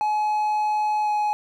triangle tone with pitch glide, 848 to 840.7 Hz, G#5 to G#5, +36 to +21 cents, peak -18 dBFS, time 0.01-1.33 s, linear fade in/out 0 ms, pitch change -15 cents, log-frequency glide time 1.03-1.09 s, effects none

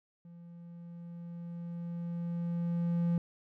triangle tone with level ramp, 171.2 Hz, F3, 34 cents flat, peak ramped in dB -47 to -24 dBFS, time 0.25-3.18 s, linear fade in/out 2 ms, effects none

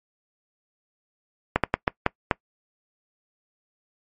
slowing click train, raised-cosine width 0.5 ms, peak -3 dBFS, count 6, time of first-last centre 1.56-2.312 s, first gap 77 ms, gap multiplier 1.34, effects noise-tail reverb RT60 0.1 s tail -23 dB re dry + MP3 48 kbps

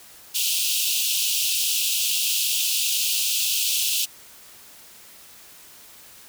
pink high-pass noise, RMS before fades -23 dBFS, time 0.34-4.06 s, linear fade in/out 20 ms, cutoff 2600 Hz, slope 96 dB/octave, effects white hiss -47 dBFS RMS until 6.28 s

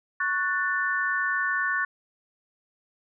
sine chord, F# minor, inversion second, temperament just, 1110 / 1480 / 1776 Hz, C#6 / F#6 / A6, +2 / 0 / +16 cents, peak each -30 / -27 / -27 dBFS, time 0.2-1.85 s, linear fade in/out 5 ms, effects none

